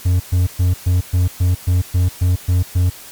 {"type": "tone bursts", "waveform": "triangle", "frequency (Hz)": 89.8, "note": "F2", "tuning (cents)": 49, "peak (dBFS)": -9, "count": 11, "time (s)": [0.05, 2.9], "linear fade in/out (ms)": 10, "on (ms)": 150, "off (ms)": 120, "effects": ["white hiss -37 dBFS RMS until 3.11 s", "MP3 96 kbps"]}